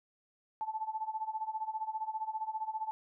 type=tone with tremolo; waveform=sine; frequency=874 Hz; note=A5; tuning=12 cents flat; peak=-31 dBFS; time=0.61-2.91 s; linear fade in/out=0 ms; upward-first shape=sine; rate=15 Hz; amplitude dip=85%; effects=none